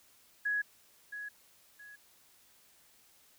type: tone with echo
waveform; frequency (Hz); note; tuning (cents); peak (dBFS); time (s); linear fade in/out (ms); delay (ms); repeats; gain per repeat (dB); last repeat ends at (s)
sine; 1673; G#6; +12; -29; 0.45-0.62; 10; 670; 2; -10; 1.96
effects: white hiss -64 dBFS RMS until 3.38 s